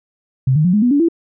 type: tone with pitch steps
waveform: sine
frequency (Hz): 131.2 / 153.34 / 179.22 / 209.5 / 244.8 / 286.1 / 334.4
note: C3 / D#3 / F3 / G#3 / B3 / D4 / E4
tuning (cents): +5 / -25 / +45 / +15 / -15 / -45 / +25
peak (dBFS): -10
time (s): 0.47-1.086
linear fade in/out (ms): 5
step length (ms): 88
effects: none